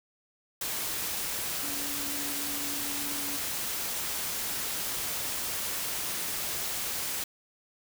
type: tone in noise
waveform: sine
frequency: 285.6 Hz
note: D4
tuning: 48 cents flat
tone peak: -41 dBFS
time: 1.63-3.37 s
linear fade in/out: 5 ms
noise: white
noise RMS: -33 dBFS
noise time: 0.61-7.24 s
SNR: -11 dB
effects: none